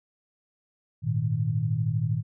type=chord; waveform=sine; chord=Ab suspended second; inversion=none; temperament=equal; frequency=103.83 / 116.54 / 155.56 Hz; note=Ab2 / Bb2 / Eb3; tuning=0 / 0 / 0 cents; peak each=-30 / -26 / -28 dBFS; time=1.02-2.23 s; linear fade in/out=50 ms; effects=none